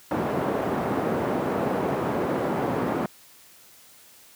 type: band-pass noise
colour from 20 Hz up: pink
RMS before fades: -26 dBFS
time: 0.11-3.06 s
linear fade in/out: 2 ms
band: 200 to 920 Hz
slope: 12 dB/octave
effects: white hiss -52 dBFS RMS until 4.35 s + high-pass 60 Hz 12 dB/octave